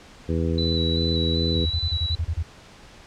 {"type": "harmonic tone", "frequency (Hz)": 82.41, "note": "E2", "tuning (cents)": 0, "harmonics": [1, 2, 3, 4, 5, 6], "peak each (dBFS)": [-24, -27, -29, -30, -31, -32], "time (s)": [0.28, 1.66], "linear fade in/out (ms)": 20}
{"type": "tone with vibrato", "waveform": "sine", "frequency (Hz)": 3951, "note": "B7", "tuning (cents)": 0, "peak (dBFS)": -25, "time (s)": [0.58, 2.15], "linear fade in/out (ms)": 2, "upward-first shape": "square", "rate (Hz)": 2.6, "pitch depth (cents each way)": 15}
{"type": "tone bursts", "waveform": "sine", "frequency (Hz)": 81.8, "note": "E2", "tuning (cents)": -13, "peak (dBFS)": -21, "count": 10, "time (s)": [1.55, 2.43], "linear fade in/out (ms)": 10, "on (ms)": 61, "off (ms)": 30}
{"effects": ["pink hiss -47 dBFS RMS until 3.06 s", "low-pass 6000 Hz 12 dB/octave"]}